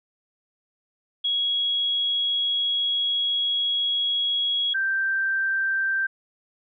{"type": "tone pair in turn", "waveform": "sine", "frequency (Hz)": [3322, 1567.8], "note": ["G#7", "G6"], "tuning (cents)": [0, 0], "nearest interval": "octave + minor second", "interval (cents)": 1300, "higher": "first", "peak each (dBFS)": -21, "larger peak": "neither", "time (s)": [[1.24, 4.74], [4.74, 6.07]], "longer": "first", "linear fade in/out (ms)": 10, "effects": []}